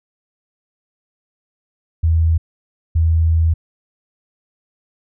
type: tone bursts at uneven times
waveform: sine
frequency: 81.5 Hz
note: E2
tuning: 19 cents flat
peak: -11 dBFS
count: 2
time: 2.03-2.38 / 2.95-3.54 s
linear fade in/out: 10 ms
effects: none